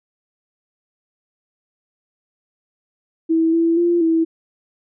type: tone with pitch steps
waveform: sine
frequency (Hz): 325.6 / 332.2 / 344.9 / 326.6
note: E4 / E4 / F4 / E4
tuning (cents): -21 / +13 / -22 / -16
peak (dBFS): -13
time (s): 3.29-4.25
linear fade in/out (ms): 20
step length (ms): 240
effects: none